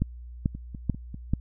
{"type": "two click trains", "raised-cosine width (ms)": 5, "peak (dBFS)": [-11, -24], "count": [4, 4], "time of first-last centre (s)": [[0.02, 1.336], [0.55, 1.144]], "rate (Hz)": [2.28, 5.05], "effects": ["added 60 Hz sine -39 dBFS peak until 1.4 s"]}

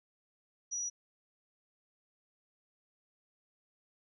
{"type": "tone", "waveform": "sine", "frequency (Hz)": 5830, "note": "F#8", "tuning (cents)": -26, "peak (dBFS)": -34, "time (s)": [0.71, 0.9], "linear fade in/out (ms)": 20, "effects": []}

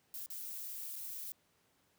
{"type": "noise with dropouts", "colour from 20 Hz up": "violet", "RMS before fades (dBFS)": -44, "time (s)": [0.14, 1.32], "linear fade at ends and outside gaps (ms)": 1, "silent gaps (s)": [[0.261, 0.302], [0.957, 0.961]], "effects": ["pink hiss -73 dBFS RMS until 1.98 s", "high-pass 100 Hz 12 dB/octave"]}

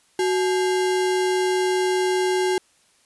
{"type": "tone with sample-and-hold", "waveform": "sine", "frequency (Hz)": 370, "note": "F#4", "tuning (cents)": 0, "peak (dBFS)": -18, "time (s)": [0.19, 2.58], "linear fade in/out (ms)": 2, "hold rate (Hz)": 1225, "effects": ["white hiss -60 dBFS RMS until 3.05 s", "resampled to 24000 Hz"]}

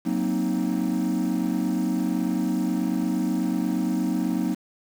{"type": "chord", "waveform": "triangle", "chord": "C half-diminished seventh", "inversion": "second", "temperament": "equal", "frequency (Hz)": [185, 233.1, 261.6, 311.1], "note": ["Gb3", "Bb3", "C4", "Eb4"], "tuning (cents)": [0, 0, 0, 0], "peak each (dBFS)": -25, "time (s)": [0.05, 4.55], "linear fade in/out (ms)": 20, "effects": ["tanh soft clip ceiling -14 dBFS", "7-bit"]}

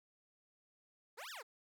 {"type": "exponential two-way sweep", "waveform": "15% pulse", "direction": "up then down", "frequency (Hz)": [386.6, 1910, 386.6], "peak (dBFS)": -40, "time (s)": [1.17, 1.43], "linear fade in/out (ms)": 20, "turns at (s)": 1.3, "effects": []}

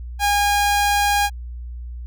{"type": "tone", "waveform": "sawtooth", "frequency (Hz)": 816, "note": "G#5", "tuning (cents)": -31, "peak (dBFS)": -12, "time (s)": [0.19, 1.3], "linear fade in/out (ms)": 50, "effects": ["added 60 Hz sine -29 dBFS peak until 2.06 s"]}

